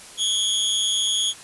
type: tone with amplitude modulation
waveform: sawtooth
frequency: 3338 Hz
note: G#7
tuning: 8 cents sharp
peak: -13 dBFS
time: 0.17-1.34 s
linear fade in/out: 50 ms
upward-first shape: sine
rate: 209 Hz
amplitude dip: 80%
effects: white hiss -42 dBFS RMS until 1.43 s + resampled to 24000 Hz